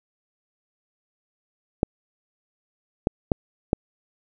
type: clicks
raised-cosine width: 2 ms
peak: -5 dBFS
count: 4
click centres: 1.831 / 3.071 / 3.318 / 3.731 s
effects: none